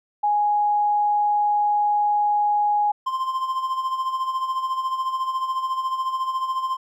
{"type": "tone", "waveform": "sine", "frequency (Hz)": 830.6, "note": "G#5", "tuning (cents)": 0, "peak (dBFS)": -17, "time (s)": [0.23, 2.92], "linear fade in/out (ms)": 10}
{"type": "tone with tremolo", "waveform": "triangle", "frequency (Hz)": 1046.5, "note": "C6", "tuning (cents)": 0, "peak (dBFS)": -18, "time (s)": [3.06, 6.77], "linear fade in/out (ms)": 10, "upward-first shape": "sine", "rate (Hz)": 14, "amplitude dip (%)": 60}
{"effects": []}